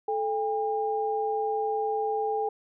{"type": "tone pair together", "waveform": "sine", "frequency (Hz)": [435.7, 805.1], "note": ["A4", "G5"], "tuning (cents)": [-17, 46], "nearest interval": "major seventh", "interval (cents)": 1063, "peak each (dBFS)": -28, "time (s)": [0.08, 2.49], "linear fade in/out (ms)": 5, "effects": []}